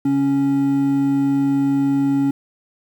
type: tone pair together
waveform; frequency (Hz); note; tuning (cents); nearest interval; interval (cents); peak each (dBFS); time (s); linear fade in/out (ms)
triangle; 139.08 / 277.2; C#3 / C#4; +6 / 0; octave; 1194; -24 / -13; 0.05-2.31; 5
effects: 8-bit